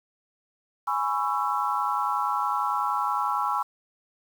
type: chord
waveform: sine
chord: C# minor seventh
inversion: second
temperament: just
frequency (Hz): 831.5 / 997.9 / 1108.7 / 1330.5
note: G#5 / B5 / C#6 / E6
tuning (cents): +2 / +18 / 0 / +16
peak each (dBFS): -29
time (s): 0.87-3.63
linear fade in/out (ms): 10
effects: 8-bit